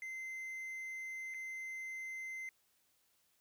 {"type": "tone with dropouts", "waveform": "triangle", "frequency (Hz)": 2071, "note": "C7", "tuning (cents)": -18, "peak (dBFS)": -40, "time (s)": [0.02, 2.49], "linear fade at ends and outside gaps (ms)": 1, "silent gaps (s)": [1.34, 1.344], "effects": ["white hiss -75 dBFS RMS until 3.4 s"]}